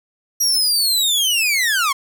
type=linear sweep; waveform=sawtooth; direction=down; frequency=5740 to 1045 Hz; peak=-12 dBFS; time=0.4-1.93 s; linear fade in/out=10 ms; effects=none